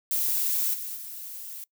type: noise with level steps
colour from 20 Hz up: violet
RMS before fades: -26 / -35 / -39 dBFS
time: 0.11-1.64 s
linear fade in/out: 2 ms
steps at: 0.73 / 0.95 s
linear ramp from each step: 20 ms
effects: noise-tail reverb RT60 0.1 s tail -23 dB re dry